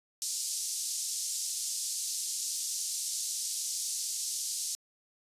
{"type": "band-pass noise", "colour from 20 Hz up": "pink", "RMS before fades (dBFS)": -35, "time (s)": [0.22, 4.75], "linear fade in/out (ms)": 0, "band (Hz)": [5200, 9800], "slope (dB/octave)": 24, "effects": ["resampled to 32000 Hz"]}